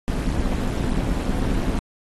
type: noise with amplitude modulation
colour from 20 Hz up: brown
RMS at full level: -19 dBFS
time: 0.08-1.79 s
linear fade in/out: 0 ms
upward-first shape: sine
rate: 225 Hz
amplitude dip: 85%
effects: AAC 32 kbps